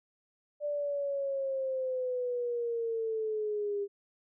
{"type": "linear sweep", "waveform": "sine", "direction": "down", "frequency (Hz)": [590, 400], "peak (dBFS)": -30, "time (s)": [0.6, 3.88], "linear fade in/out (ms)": 50, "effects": []}